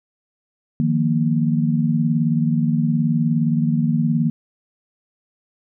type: chord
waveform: sine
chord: Eb suspended second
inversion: none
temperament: equal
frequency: 155.56 / 174.61 / 233.1 Hz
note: Eb3 / F3 / Bb3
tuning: 0 / 0 / 0 cents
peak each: -19 / -23 / -19 dBFS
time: 0.8-4.3 s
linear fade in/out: 0 ms
effects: none